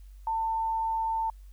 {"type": "tone", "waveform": "sine", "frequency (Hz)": 896, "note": "A5", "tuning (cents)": 31, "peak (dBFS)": -26, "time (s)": [0.27, 1.3], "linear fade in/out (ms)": 2, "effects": ["added 48 Hz sine -45 dBFS peak until 1.52 s", "white hiss -68 dBFS RMS until 1.52 s"]}